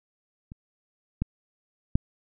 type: clicks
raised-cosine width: 5 ms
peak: -28 / -13 / -8 dBFS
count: 3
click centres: 0.519 / 1.22 / 1.955 s
effects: none